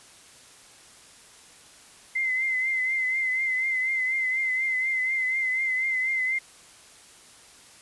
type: tone with vibrato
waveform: sine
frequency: 2063 Hz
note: C7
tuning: 25 cents flat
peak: -23 dBFS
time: 2.15-6.39 s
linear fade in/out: 10 ms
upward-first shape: triangle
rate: 4.1 Hz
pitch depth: 49 cents each way
effects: white hiss -51 dBFS RMS until 7.81 s + resampled to 24000 Hz